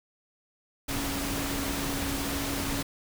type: tone in noise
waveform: sine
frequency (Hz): 278.2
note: C#4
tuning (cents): +6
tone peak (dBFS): -34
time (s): 0.88-2.83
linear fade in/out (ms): 10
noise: pink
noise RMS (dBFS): -32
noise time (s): 0.88-2.83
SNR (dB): -5
effects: none